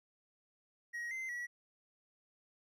triangle tone with pitch steps, 1894 / 2072 / 1932 Hz, A#6 / C7 / B6, +27 / -17 / -39 cents, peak -37 dBFS, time 0.93-1.47 s, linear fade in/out 20 ms, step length 180 ms, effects none

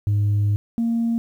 sine tone pair in turn, 103 / 231.2 Hz, G#2 / A#3, -14 / -14 cents, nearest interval octave + major second, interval 1400 cents, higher second, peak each -14 / -17 dBFS, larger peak first, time 0.07-0.56 / 0.78-1.18 s, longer first, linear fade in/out 0 ms, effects tanh soft clip ceiling -15 dBFS + 9-bit

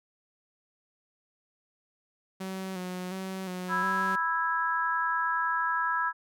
sawtooth tone with vibrato, 185.8 Hz, F#3, 7 cents sharp, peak -30 dBFS, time 2.4-4.16 s, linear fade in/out 10 ms, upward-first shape square, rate 1.4 Hz, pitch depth 35 cents each way
harmonic tone, 329.6 Hz, E4, in tune, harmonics 3 / 4 / 5, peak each -30 / -30 / -30 dBFS, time 3.68-6.13 s, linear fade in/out 50 ms
effects none

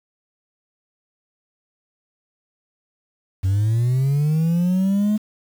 sine linear sweep, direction up, 92.1 to 215 Hz, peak -13 dBFS, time 3.43-5.18 s, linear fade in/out 20 ms, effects tanh soft clip ceiling -15 dBFS + 7-bit

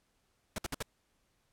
pink noise bursts, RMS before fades -36 dBFS, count 4, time 0.56-0.826 s, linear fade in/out 2 ms, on 23 ms, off 58 ms, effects pink hiss -75 dBFS RMS until 1.52 s + low-pass 12000 Hz 12 dB/octave

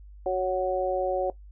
harmonic tone, 185 Hz, F#3, in tune, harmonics 2 / 3 / 4, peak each -29 / -26 / -29 dBFS, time 0.26-1.3 s, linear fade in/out 2 ms, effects noise-tail reverb RT60 0.1 s tail -17 dB re dry + added 50 Hz sine -44 dBFS peak until 1.51 s

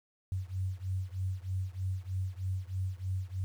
sine beating tone pair, 92.5 / 95.7 Hz, F#2 / G2, 0 / -41 cents, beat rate 3.2 Hz, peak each -35 / -36 dBFS, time 0.32-3.44 s, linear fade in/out 0 ms, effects 10-bit

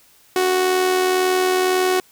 sawtooth tone with amplitude modulation, 370 Hz, F#4, in tune, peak -10 dBFS, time 0.36-2 s, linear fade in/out 2 ms, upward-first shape sine, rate 81.9 Hz, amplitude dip 40%, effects white hiss -53 dBFS RMS until 2.11 s

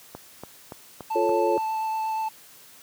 click train, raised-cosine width 1 ms, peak -22 dBFS, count 6, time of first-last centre 0.15-1.579 s, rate 3.5 Hz
triangle tone with vibrato, 880 Hz, A5, in tune, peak -23 dBFS, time 1.1-2.29 s, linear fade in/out 10 ms, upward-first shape sine, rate 8.4 Hz, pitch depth 9 cents each way
sine chord, F augmented, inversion none, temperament equal, 349.2 / 440 / 554.4 Hz, F4 / A4 / C#5, 0 / 0 / 0 cents, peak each -25 dBFS, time 1.15-1.58 s, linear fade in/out 10 ms
effects white hiss -50 dBFS RMS until 2.82 s + high-pass 80 Hz 12 dB/octave

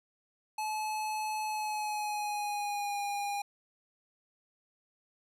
square tone with pitch glide, 860 to 811.7 Hz, A5 to G#5, -40 to -40 cents, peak -33 dBFS, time 0.58-3.42 s, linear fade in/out 5 ms, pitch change -100 cents, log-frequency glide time 1.44-3.01 s, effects resampled to 32000 Hz

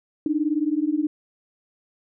sine beating tone pair, 293.7 / 312.7 Hz, D4 / D#4, 0 / +9 cents, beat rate 19 Hz, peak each -23 dBFS, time 0.26-1.07 s, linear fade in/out 2 ms, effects none

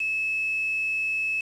sine tone with quantisation, 2600 Hz, E7, 24 cents flat, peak -24 dBFS, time 0-1.41 s, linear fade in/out 5 ms, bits 6, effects low-pass 7000 Hz 12 dB/octave

